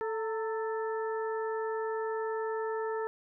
harmonic tone with a mistuned harmonic, 440 Hz, A4, in tune, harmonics 1 / 2 / 3 / 4, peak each -32 / -38 / -42 / -44 dBFS, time 0.01-3.07 s, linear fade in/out 0 ms, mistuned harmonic 2, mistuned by +57 cents, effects none

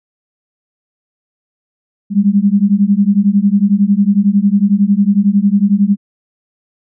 sine beating tone pair, 196 / 207 Hz, G3 / G#3, 0 / -5 cents, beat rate 11 Hz, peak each -11 dBFS, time 2.1-5.97 s, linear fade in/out 50 ms, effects none

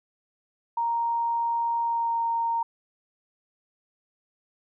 sine tone with pitch glide, 932.3 to 924.8 Hz, A#5 to A#5, 0 to -14 cents, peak -23 dBFS, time 0.77-2.63 s, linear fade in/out 5 ms, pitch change -14 cents, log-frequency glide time 1.82-2.21 s, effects none

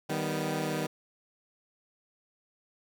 15% pulse chord, Eb augmented, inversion none, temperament equal with one note detuned, 155.56 / 193.86 / 246.9 Hz, Eb3 / G3 / B3, 0 / -19 / 0 cents, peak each -26 / -29 / -30 dBFS, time 0.09-0.87 s, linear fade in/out 10 ms, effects none

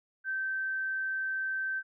sine tone, 1551 Hz, G6, 19 cents flat, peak -30 dBFS, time 0.24-1.83 s, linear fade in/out 50 ms, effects none

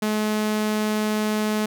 sawtooth tone, 213.6 Hz, G#3, 49 cents sharp, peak -17 dBFS, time 0.02-1.66 s, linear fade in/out 5 ms, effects none

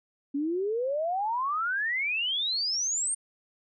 sine exponential sweep, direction up, 273.7 to 8910 Hz, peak -26 dBFS, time 0.34-3.15 s, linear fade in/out 10 ms, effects none

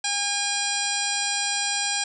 harmonic tone, 811 Hz, G#5, 41 cents flat, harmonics 1 / 2 / 3 / 4 / 5 / 6 / 7 / 9 / 10, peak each -32 / -32 / -32 / -32 / -32 / -32 / -32 / -32 / -32 dBFS, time 0.04-2.04 s, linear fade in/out 5 ms, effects none

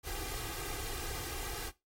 pink noise with comb filter, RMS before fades -39 dBFS, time 0.03-1.72 s, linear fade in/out 50 ms, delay 2.5 ms, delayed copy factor +0.95, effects noise-tail reverb RT60 0.2 s tail -17 dB re dry + MP3 64 kbps

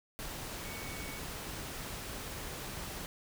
sine tone in noise, 2235 Hz, C#7, 14 cents sharp, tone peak -48 dBFS, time 0.65-1.19 s, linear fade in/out 0 ms, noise pink, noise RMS -42 dBFS, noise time 0.19-3.06 s, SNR -9 dB, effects none

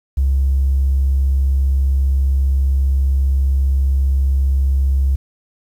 triangle tone, 67.5 Hz, C#2, 45 cents flat, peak -8 dBFS, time 0.17-5.16 s, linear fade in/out 10 ms, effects tanh soft clip ceiling -10 dBFS + 8-bit

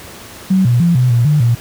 sine tone with pitch steps, 189.2 / 121 / 171.6 / 126 / 118.9 / 149.7 / 118.2 Hz, F#3 / B2 / F3 / B2 / A#2 / D3 / A#2, +39 / -35 / -30 / +35 / +35 / +33 / +24 cents, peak -8 dBFS, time 0.5-1.55 s, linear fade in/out 10 ms, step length 150 ms, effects pink hiss -34 dBFS RMS until 1.6 s + high-pass 60 Hz 12 dB/octave

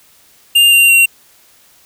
square tone with pitch steps, 2802 / 2775 / 2748 Hz, F7 / F7 / F7, +5 / -12 / -29 cents, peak -6 dBFS, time 0.55-1.06 s, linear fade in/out 10 ms, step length 170 ms, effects white hiss -48 dBFS RMS until 1.85 s

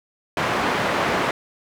white band-pass noise, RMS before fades -22 dBFS, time 0.37-1.31 s, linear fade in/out 2 ms, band 110 to 1500 Hz, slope 12 dB/octave, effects none

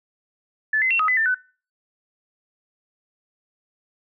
sine tone with pitch steps, 1739 / 2049 / 2719 / 1263 / 2009 / 1786 / 1501 Hz, A6 / C7 / F7 / D#6 / B6 / A6 / F#6, -21 / -37 / -47 / +26 / +29 / +25 / +24 cents, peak -17 dBFS, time 0.73-1.346 s, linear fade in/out 5 ms, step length 88 ms, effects noise-tail reverb RT60 0.4 s tail -24 dB re dry

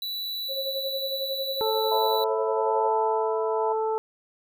square tone, 3951 Hz, B7, in tune, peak -30 dBFS, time 0.02-2.24 s, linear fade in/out 2 ms
sine tone with tremolo, 540 Hz, C#5, 45 cents flat, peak -27 dBFS, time 0.48-2.91 s, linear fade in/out 50 ms, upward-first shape sine, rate 11 Hz, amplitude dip 75%
harmonic tone, 440 Hz, A4, in tune, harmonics 1 / 2 / 3, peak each -25 / -28 / -38 dBFS, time 1.61-3.98 s, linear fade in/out 0 ms
sine chord, E suspended fourth, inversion none, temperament just, 659.3 / 879 / 988.9 Hz, E5 / A5 / B5, 0 / -2 / +2 cents, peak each -31 dBFS, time 1.91-3.73 s, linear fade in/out 10 ms
effects none

